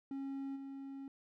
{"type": "tone with level steps", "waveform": "triangle", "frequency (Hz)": 273, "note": "C#4", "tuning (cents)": -26, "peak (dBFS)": [-37, -42], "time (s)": [0.11, 1.08], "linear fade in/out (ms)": 2, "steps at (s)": 0.55, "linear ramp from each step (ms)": 20, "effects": []}